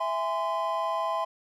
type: chord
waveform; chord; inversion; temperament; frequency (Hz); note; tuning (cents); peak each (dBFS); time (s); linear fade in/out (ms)
triangle; E augmented; none; just; 659.3 / 824.1 / 1030.1; E5 / G#5 / B#5; 0 / -14 / -27; -29 / -32 / -27; 0-1.25; 10
effects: none